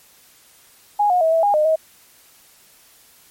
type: tone with pitch steps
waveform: sine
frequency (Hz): 827 / 721 / 645 / 655 / 816 / 610 / 636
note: G#5 / F#5 / E5 / E5 / G#5 / D#5 / D#5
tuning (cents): -8 / -45 / -38 / -11 / -31 / -34 / +38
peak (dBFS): -13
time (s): 0.99-1.76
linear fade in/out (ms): 10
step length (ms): 110
effects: white hiss -51 dBFS RMS until 3.3 s + MP3 64 kbps